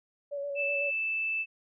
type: tone with vibrato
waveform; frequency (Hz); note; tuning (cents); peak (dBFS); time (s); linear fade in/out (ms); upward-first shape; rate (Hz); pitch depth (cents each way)
sine; 567; C#5; +39; -32; 0.31-0.91; 20; square; 8; 20
type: tone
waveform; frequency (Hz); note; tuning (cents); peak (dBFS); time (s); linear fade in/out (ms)
sine; 2637; E7; 0; -28; 0.55-1.46; 50
effects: none